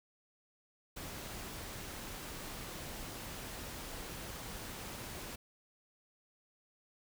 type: noise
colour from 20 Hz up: pink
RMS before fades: -45 dBFS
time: 0.96-5.36 s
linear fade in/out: 10 ms
effects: none